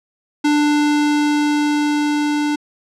square tone with level ramp, 295.8 Hz, D4, 13 cents sharp, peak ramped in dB -13 to -17 dBFS, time 0.44-2.56 s, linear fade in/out 10 ms, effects low-pass 7000 Hz 12 dB/octave

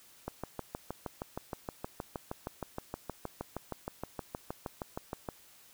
click train, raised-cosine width 1 ms, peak -22 dBFS, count 33, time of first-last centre 0.28-5.288 s, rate 6.39 Hz, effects white hiss -59 dBFS RMS until 5.73 s

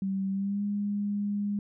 sine tone with pitch glide, 193.4 to 204.2 Hz, G3 to G#3, -23 to -29 cents, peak -27 dBFS, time 0.02-1.59 s, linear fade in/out 2 ms, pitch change +94 cents, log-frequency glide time 0.31-0.63 s, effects none

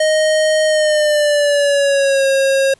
square tone with pitch glide, 622.3 to 541.7 Hz, D#5 to C#5, 0 to -40 cents, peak -12 dBFS, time 0-2.74 s, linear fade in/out 5 ms, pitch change -240 cents, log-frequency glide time 0.66-2.26 s, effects pink hiss -52 dBFS RMS until 2.79 s + resampled to 24000 Hz

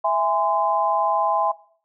sine chord, E augmented, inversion none, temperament just, 659.3 / 824.1 / 1030.1 Hz, E5 / G#5 / B#5, 0 / -14 / -27 cents, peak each -22 dBFS, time 0.04-1.52 s, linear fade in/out 10 ms, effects noise-tail reverb RT60 0.5 s tail -19 dB re dry

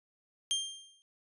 sawtooth tone with exponential decay, 3184 Hz, G7, 26 cents sharp, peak -23 dBFS, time 0.51-1.02 s, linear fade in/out 0 ms, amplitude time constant 110 ms, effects resampled to 24000 Hz

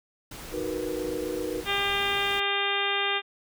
pink noise, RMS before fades -41 dBFS, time 0.31-2.4 s, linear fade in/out 5 ms
sine chord, B major seventh, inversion first, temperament equal, 311.1 / 370 / 466.2 / 493.9 Hz, D#4 / F#4 / A#4 / B4, 0 / 0 / 0 / 0 cents, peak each -34 dBFS, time 0.51-1.64 s, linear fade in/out 50 ms
harmonic tone, 400 Hz, G4, 35 cents sharp, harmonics 1 / 2 / 3 / 4 / 5 / 6 / 7 / 8 / 9, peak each -33 / -33 / -33 / -33 / -33 / -33 / -33 / -33 / -33 dBFS, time 1.65-3.22 s, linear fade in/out 50 ms
effects none

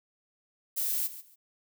violet noise with echo, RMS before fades -30 dBFS, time 0.76-1.08 s, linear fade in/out 20 ms, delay 140 ms, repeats 2, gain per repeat -14 dB, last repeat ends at 1.36 s, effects none

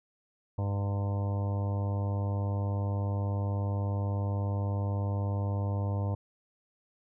harmonic tone with a mistuned harmonic, 100 Hz, G2, 35 cents sharp, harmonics 1 / 2 / 3 / 4 / 5 / 6 / 7 / 8 / 9 / 10, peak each -28 / -40 / -43 / -49 / -43 / -44 / -47 / -51 / -45 / -51 dBFS, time 0.58-6.15 s, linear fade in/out 5 ms, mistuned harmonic 10, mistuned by +62 cents, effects none

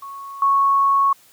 sine tone with level steps, 1105 Hz, C#6, 6 cents flat, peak -31 / -13 dBFS, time 0.02-1.13 s, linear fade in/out 5 ms, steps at 0.42 s, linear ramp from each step 2 ms, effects white hiss -52 dBFS RMS until 1.32 s + high-pass 60 Hz 12 dB/octave

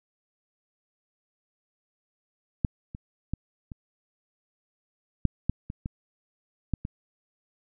clicks, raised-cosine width 5 ms, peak -10 / -25 / -16 / -26 / -8 / -11 / -22 / -19 / -13 / -20 dBFS, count 10, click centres 2.648 / 2.949 / 3.336 / 3.718 / 5.253 / 5.496 / 5.701 / 5.859 / 6.737 / 6.851 s, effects none

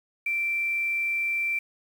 sine tone with quantisation, 2347 Hz, D7, 2 cents flat, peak -24 dBFS, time 0.26-1.59 s, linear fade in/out 5 ms, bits 8, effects none

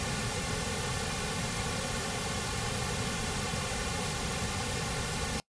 pink noise with comb filter, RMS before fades -33 dBFS, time 0-5.4 s, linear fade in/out 0 ms, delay 3.1 ms, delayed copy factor -0.85, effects noise-tail reverb RT60 0.1 s tail -24 dB re dry + resampled to 22050 Hz

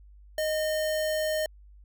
sine tone with sample-and-hold, 621 Hz, D#5, 3 cents flat, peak -25 dBFS, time 0.38-1.46 s, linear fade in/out 2 ms, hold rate 2450 Hz, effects added 50 Hz sine -49 dBFS peak until 1.84 s

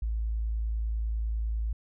sine tone, 55 Hz, A1, in tune, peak -27 dBFS, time 0.02-1.73 s, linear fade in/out 5 ms, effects none

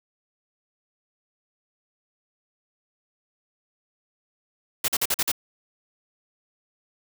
white noise bursts, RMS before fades -23 dBFS, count 6, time 4.84-5.317 s, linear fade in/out 5 ms, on 42 ms, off 45 ms, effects none

